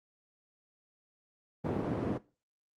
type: band-pass noise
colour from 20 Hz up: white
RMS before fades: -33 dBFS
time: 1.64-2.18 s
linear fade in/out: 10 ms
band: 110 to 380 Hz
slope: 12 dB/octave
effects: noise-tail reverb RT60 0.3 s tail -18 dB re dry + Opus 24 kbps

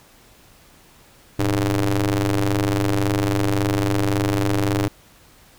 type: ring-modulated tone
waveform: sawtooth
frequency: 98.1 Hz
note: G2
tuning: 2 cents sharp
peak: -11 dBFS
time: 1.39-4.88 s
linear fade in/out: 0 ms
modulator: 208 Hz
effects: pink hiss -51 dBFS RMS until 5.58 s

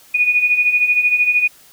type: beating tone pair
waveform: sine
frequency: 2454 / 2467 Hz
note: D#7 / D#7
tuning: -25 / -15 cents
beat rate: 13 Hz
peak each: -19 / -13 dBFS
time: 0.14-1.48 s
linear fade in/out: 10 ms
effects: white hiss -47 dBFS RMS until 1.72 s

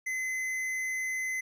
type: tone with tanh clipping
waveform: triangle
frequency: 2042 Hz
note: C7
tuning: 43 cents flat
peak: -32 dBFS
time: 0.06-1.41 s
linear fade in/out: 10 ms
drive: 16 dB
effects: none

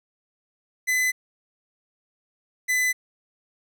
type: tone pair in turn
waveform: 45% pulse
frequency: 2015 / 2007 Hz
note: B6 / B6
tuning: +34 / +27 cents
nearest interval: unison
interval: 7 cents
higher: first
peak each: -20 dBFS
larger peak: neither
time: 0.87-1.12 / 2.68-2.93 s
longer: neither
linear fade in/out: 20 ms
effects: none

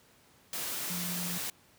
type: tone in noise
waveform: sine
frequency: 176.5 Hz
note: F3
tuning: 19 cents sharp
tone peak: -37 dBFS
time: 0.9-1.38 s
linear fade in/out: 2 ms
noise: white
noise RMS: -36 dBFS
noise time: 0.53-1.5 s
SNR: -4 dB
effects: pink hiss -62 dBFS RMS until 1.78 s + high-pass 80 Hz 12 dB/octave

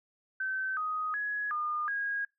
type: tone with pitch steps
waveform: sine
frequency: 1539 / 1250 / 1677 / 1215 / 1639 Hz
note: G6 / D#6 / G#6 / D#6 / G#6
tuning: -32 / +8 / +16 / -42 / -23 cents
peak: -30 dBFS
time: 0.4-2.25 s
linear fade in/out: 5 ms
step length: 370 ms
effects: noise-tail reverb RT60 0.2 s tail -23 dB re dry

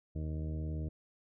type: harmonic tone with a mistuned harmonic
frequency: 77.78 Hz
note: D#2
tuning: in tune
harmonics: 1 / 2 / 3 / 4 / 5 / 6 / 7 / 8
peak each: -36 / -40 / -50 / -46 / -56 / -53 / -60 / -55 dBFS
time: 0.15-0.89 s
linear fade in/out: 10 ms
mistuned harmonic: 1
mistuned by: +20 cents
effects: none

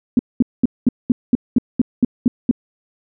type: tone bursts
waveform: sine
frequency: 244 Hz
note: B3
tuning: 21 cents flat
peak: -8 dBFS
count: 11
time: 0.17-2.512 s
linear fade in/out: 2 ms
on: 22 ms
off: 210 ms
effects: none

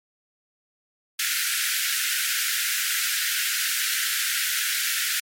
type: high-pass noise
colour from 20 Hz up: pink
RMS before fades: -25 dBFS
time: 1.19-5.2 s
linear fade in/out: 5 ms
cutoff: 1400 Hz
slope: 96 dB/octave
effects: MP3 64 kbps

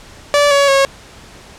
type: tone with pitch steps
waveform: sawtooth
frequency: 579 / 562.8 / 547.1 Hz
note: D5 / C#5 / C#5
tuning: -25 / +26 / -23 cents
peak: -5 dBFS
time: 0.34-0.85 s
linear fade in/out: 0 ms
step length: 170 ms
effects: pink hiss -39 dBFS RMS until 1.58 s + low-pass 8000 Hz 12 dB/octave

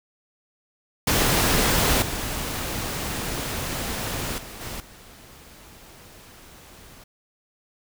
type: noise with level steps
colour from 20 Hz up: pink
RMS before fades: -20 / -29 / -39 / -34 / -47 dBFS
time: 1.07-7.04 s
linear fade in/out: 5 ms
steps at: 2.02 / 4.38 / 4.61 / 4.8 s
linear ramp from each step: 2 ms
effects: none

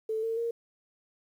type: tone with pitch steps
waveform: sine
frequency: 440 / 452.4 / 465.1 Hz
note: A4 / A4 / A#4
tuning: 0 / +48 / -4 cents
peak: -28 dBFS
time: 0.09-0.51 s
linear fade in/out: 5 ms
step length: 140 ms
effects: 10-bit

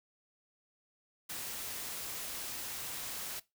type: noise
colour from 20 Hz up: white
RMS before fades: -41 dBFS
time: 1.29-3.4 s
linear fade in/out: 10 ms
effects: noise-tail reverb RT60 0.2 s tail -19 dB re dry

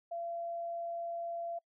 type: tone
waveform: sine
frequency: 681 Hz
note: F5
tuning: 44 cents flat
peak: -36 dBFS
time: 0.11-1.59 s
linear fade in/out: 10 ms
effects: noise-tail reverb RT60 0.1 s tail -26 dB re dry

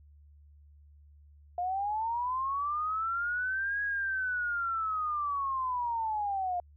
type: linear two-way sweep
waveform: sine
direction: up then down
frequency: 698.5 to 1661.2 to 698.5 Hz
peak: -29 dBFS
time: 1.58-6.6 s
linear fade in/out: 2 ms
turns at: 3.82 s
effects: added 73 Hz sine -54 dBFS peak until 6.76 s

